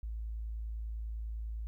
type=tone; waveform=sine; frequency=55 Hz; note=A1; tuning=in tune; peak=-36 dBFS; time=0.03-1.67 s; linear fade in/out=0 ms; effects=13-bit